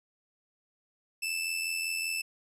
sawtooth tone with amplitude modulation, 2643 Hz, E7, 4 cents sharp, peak -25 dBFS, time 1.22-2.22 s, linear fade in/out 10 ms, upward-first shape sine, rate 85.2 Hz, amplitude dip 50%, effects resampled to 32000 Hz

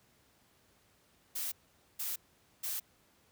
blue noise bursts, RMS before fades -37 dBFS, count 3, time 1.35-2.8 s, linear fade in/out 10 ms, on 170 ms, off 470 ms, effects pink hiss -68 dBFS RMS until 3.31 s + high-pass 60 Hz 12 dB/octave

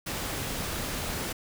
pink noise, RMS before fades -33 dBFS, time 0.06-1.33 s, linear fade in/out 10 ms, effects none

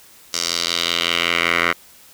10% pulse tone with band-pass filter sweep, 85.3 Hz, F2, 40 cents flat, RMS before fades -20 dBFS, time 0.33-1.73 s, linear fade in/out 10 ms, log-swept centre 5700 to 1800 Hz, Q 2.2, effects white hiss -47 dBFS RMS until 2.13 s

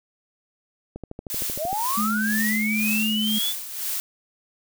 click train, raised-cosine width 2 ms, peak -21 dBFS, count 11, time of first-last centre 0.96-1.729 s, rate 13 Hz
blue noise with tremolo, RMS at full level -27 dBFS, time 1.3-4 s, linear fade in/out 0 ms, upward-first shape sine, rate 2 Hz, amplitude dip 65%
sine linear sweep, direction up, 555 to 3520 Hz, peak -24 dBFS, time 1.57-3.54 s, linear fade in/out 50 ms
sine tone, 215 Hz, A3, 40 cents flat, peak -23 dBFS, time 1.97-3.39 s, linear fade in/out 10 ms
effects none

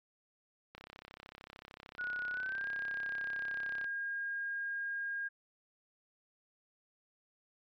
click train, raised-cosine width 0.3 ms, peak -32 dBFS, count 104, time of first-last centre 0.75-3.843 s, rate 33.3 Hz
sine tone with pitch glide, 1460 to 1620 Hz, F#6 to G#6, -24 to -43 cents, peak -35 dBFS, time 1.98-5.29 s, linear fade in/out 20 ms, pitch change +181 cents, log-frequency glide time 2.31-2.67 s
effects MP3 96 kbps

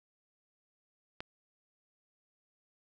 click, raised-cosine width 0.3 ms, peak -23 dBFS, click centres 1.205 s, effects none

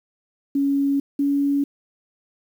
sine tone pair in turn, 279 / 282.2 Hz, C#4 / C#4, +11 / +31 cents, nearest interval unison, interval 20 cents, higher second, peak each -17 dBFS, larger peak neither, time 0.55-1 / 1.19-1.64 s, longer neither, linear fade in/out 5 ms, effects 8-bit

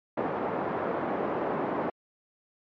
white band-pass noise, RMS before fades -30 dBFS, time 0.17-1.9 s, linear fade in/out 5 ms, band 210 to 730 Hz, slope 12 dB/octave, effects low-pass 2000 Hz 12 dB/octave + MP3 48 kbps

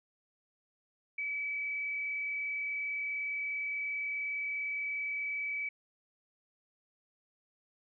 sine tone with frequency modulation, 2291 Hz, D7, 44 cents flat, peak -33 dBFS, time 1.18-5.69 s, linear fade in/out 5 ms, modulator 37.2 Hz, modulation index 0.65, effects none

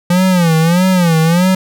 square tone with vibrato, 173.1 Hz, F3, 15 cents flat, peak -9 dBFS, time 0.1-1.55 s, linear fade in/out 5 ms, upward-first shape sine, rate 1.6 Hz, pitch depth 140 cents each way, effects none

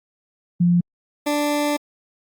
sine / 20% pulse tone pair in turn, 174.61 / 293.7 Hz, F3 / D4, 0 / 0 cents, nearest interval major sixth, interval 900 cents, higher second, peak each -13 / -14 dBFS, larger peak first, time 0.6-0.81 / 1.26-1.77 s, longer second, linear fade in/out 10 ms, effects Opus 32 kbps

